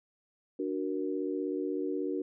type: chord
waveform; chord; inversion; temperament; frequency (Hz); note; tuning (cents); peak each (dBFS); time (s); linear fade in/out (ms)
sine; D augmented; none; equal with one note detuned; 293.7 / 370 / 468.9; D4 / F#4 / A#4; 0 / 0 / +10; -34 / -34 / -37; 0.59-2.22; 5
effects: none